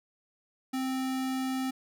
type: tone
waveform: square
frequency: 261.6 Hz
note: C4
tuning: in tune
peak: -30 dBFS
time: 0.73-1.71 s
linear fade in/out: 10 ms
effects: none